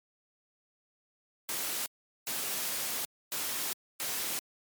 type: noise bursts at uneven times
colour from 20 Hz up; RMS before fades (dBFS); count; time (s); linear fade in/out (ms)
white; -34; 4; 1.49-1.86 / 2.27-3.05 / 3.32-3.73 / 4-4.39; 0
effects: high-pass 150 Hz 12 dB/octave + MP3 96 kbps